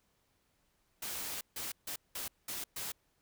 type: noise bursts at uneven times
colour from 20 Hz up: white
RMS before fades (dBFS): -40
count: 6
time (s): 1.02-1.41 / 1.56-1.72 / 1.87-1.96 / 2.15-2.28 / 2.48-2.64 / 2.76-2.92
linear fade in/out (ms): 5
effects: pink hiss -75 dBFS RMS until 3.21 s